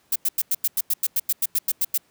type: noise bursts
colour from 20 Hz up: violet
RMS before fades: -21 dBFS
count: 15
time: 0.12-1.978 s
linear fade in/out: 5 ms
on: 38 ms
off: 92 ms
effects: pink hiss -62 dBFS RMS until 2.1 s + high-pass 100 Hz 12 dB/octave